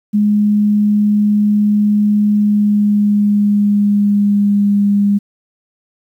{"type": "tone with pitch glide", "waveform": "sine", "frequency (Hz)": [208.2, 202.5], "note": ["G#3", "G#3"], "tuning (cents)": [5, -43], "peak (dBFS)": -9, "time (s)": [0.13, 5.19], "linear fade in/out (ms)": 20, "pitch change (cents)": -48, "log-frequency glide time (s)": [2.31, 4.84], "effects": ["8-bit"]}